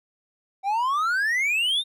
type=exponential sweep; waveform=triangle; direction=up; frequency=758 to 3729 Hz; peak=-19 dBFS; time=0.63-1.84 s; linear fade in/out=50 ms; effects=none